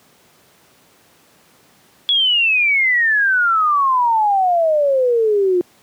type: exponential sweep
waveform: sine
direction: down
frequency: 3400 to 349.2 Hz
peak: -12 dBFS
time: 2.09-5.61 s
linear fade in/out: 0 ms
effects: pink hiss -52 dBFS RMS until 5.82 s + high-pass 150 Hz 12 dB/octave